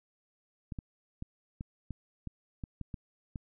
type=clicks; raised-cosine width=5 ms; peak=-26 dBFS; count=10; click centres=0.722 / 0.788 / 1.224 / 1.609 / 1.907 / 2.273 / 2.638 / 2.813 / 2.942 / 3.358 s; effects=none